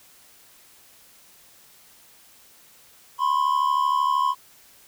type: tone pair together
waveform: triangle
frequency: 1001 / 1073.9 Hz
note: B5 / C6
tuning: +23 / +45 cents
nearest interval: minor second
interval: 122 cents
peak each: -20 dBFS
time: 3.18-4.35 s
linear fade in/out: 50 ms
effects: white hiss -53 dBFS RMS until 4.87 s